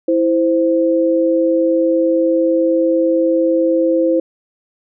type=tone pair together; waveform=sine; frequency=329 / 520 Hz; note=E4 / C5; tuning=-3 / -11 cents; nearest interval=minor sixth; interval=792 cents; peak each=-14 dBFS; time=0.08-4.2 s; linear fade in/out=5 ms; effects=none